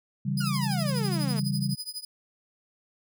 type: chord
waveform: sine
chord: C# diminished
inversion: none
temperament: equal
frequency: 138.59 / 164.81 / 196 Hz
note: C#3 / E3 / G3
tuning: 0 / 0 / 0 cents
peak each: -28 / -33 / -29 dBFS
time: 0.25-1.75 s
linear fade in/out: 10 ms
type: tone with tremolo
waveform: sawtooth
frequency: 4978 Hz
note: D#8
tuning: in tune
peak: -28 dBFS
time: 0.37-2.05 s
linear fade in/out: 5 ms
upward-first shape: triangle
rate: 12 Hz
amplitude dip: 100%
type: exponential sweep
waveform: sawtooth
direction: down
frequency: 1485 to 207.7 Hz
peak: -29 dBFS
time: 0.4-1.4 s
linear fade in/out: 10 ms
effects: none